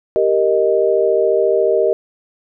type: chord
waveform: sine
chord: Eb major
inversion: first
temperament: equal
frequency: 392 / 466.2 / 622.3 Hz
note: G4 / Bb4 / Eb5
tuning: 0 / 0 / 0 cents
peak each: -16 dBFS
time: 0.16-1.93 s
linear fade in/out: 0 ms
effects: none